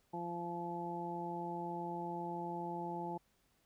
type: harmonic tone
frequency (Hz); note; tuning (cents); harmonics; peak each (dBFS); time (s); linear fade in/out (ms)
172.4; F3; -22; 1 / 2 / 3 / 4 / 5; -45 / -44 / -51 / -48 / -42; 0.13-3.18; 10
effects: pink hiss -75 dBFS RMS until 3.65 s